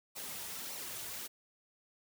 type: noise with flanger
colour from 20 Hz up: white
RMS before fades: -43 dBFS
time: 0.15-1.28 s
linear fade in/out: 20 ms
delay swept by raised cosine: 0.59 to 3.89 ms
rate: 1.7 Hz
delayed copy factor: -0.55
effects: none